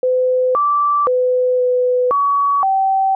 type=tone with pitch steps; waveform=sine; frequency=508 / 1165 / 503 / 499 / 1130 / 772 Hz; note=B4 / D6 / B4 / B4 / C#6 / G5; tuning=+49 / -14 / +32 / +18 / +33 / -27 cents; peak=-12 dBFS; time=0.03-3.15 s; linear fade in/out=2 ms; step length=520 ms; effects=none